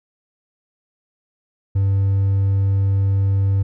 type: tone with hard clipping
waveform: triangle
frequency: 98 Hz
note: G2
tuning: in tune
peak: -15 dBFS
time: 1.75-3.63 s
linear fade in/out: 10 ms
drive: 5 dB
effects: none

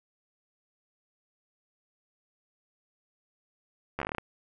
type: slowing click train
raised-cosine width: 0.5 ms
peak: -17 dBFS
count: 10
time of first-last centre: 3.99-4.183 s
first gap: 12 ms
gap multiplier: 1.14
effects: none

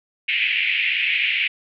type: band-pass noise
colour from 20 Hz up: white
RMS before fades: -21 dBFS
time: 0.28-1.48 s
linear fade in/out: 10 ms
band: 2100 to 2800 Hz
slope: 48 dB/octave
effects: none

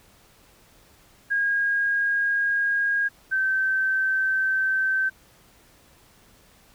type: tone pair in turn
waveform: sine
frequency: 1631 / 1547 Hz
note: G#6 / G6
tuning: -32 / -23 cents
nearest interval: minor second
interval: 91 cents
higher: first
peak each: -20 dBFS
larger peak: neither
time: 1.3-3.09 / 3.31-5.1 s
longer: neither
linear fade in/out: 20 ms
effects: pink hiss -56 dBFS RMS until 6.74 s

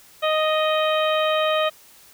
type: harmonic tone with a mistuned harmonic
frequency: 622.3 Hz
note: D#5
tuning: in tune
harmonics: 1 / 2 / 3 / 4 / 5 / 6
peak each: -20 / -24 / -31 / -30 / -29 / -33 dBFS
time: 0.22-1.7 s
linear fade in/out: 20 ms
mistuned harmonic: 6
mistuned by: +25 cents
effects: white hiss -50 dBFS RMS until 2.13 s

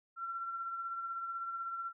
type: tone with tremolo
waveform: sine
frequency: 1359 Hz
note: F6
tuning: 48 cents flat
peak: -35 dBFS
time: 0.16-1.93 s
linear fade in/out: 50 ms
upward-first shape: triangle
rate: 16 Hz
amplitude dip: 45%
effects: none

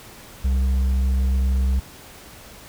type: tone with hard clipping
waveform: sine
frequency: 65.41 Hz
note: C2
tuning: in tune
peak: -18 dBFS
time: 0.44-1.8 s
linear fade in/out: 10 ms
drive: 4 dB
effects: pink hiss -43 dBFS RMS until 2.68 s

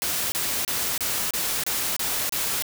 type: noise bursts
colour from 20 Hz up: white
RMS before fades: -26 dBFS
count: 8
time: 0.02-2.623 s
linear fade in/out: 0 ms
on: 300 ms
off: 29 ms
effects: none

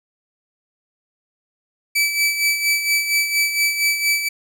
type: tone with tremolo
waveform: sawtooth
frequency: 2307 Hz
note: D7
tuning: 31 cents flat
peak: -11 dBFS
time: 1.95-4.29 s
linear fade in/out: 10 ms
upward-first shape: sine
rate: 4.3 Hz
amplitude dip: 60%
effects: none

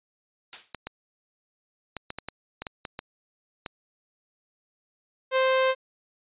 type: noise with exponential decay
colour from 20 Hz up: blue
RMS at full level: -27 dBFS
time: 0.53-0.73 s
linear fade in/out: 0 ms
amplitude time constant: 43 ms
type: clicks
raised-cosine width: 0.3 ms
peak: -18 dBFS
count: 11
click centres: 0.747 / 0.87 / 1.967 / 2.104 / 2.186 / 2.286 / 2.62 / 2.668 / 2.852 / 2.991 / 3.662 s
type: tone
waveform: sawtooth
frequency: 523.3 Hz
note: C5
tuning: in tune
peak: -16 dBFS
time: 5.31-5.75 s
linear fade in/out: 50 ms
effects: resampled to 8000 Hz

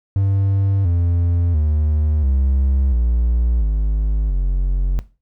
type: tone with pitch steps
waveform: triangle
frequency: 98 / 86.31 / 76.01 / 66.94 / 58.95 / 51.91 / 45.72 Hz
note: G2 / F2 / D#2 / C2 / A#1 / G#1 / F#1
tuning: 0 / -20 / -40 / +40 / +20 / 0 / -20 cents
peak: -12 dBFS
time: 0.16-4.99 s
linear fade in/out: 0 ms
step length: 690 ms
effects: noise-tail reverb RT60 0.3 s tail -17 dB re dry

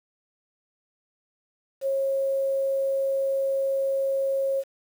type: tone with quantisation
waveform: sine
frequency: 543 Hz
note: C#5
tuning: 36 cents flat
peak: -22 dBFS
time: 1.81-4.64 s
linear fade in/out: 50 ms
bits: 8
effects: none

